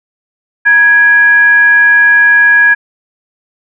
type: tone with frequency modulation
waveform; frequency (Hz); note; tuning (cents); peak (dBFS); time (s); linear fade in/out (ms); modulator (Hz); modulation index
sine; 1661.2; G#6; 0; -3; 0.65-2.75; 20; 717; 0.27
effects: none